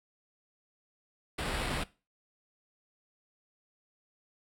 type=noise with sample-and-hold; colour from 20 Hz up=pink; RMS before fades=-34 dBFS; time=1.38-1.84 s; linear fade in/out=10 ms; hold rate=6300 Hz; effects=noise-tail reverb RT60 0.3 s tail -19 dB re dry + low-pass 12000 Hz 12 dB/octave